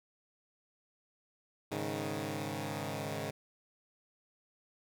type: chord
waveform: 10% pulse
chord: Ab suspended fourth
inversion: none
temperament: equal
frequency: 103.83 / 138.59 / 155.56 Hz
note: Ab2 / Db3 / Eb3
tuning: 0 / 0 / 0 cents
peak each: -32 dBFS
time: 1.71-3.31 s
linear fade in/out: 10 ms
effects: none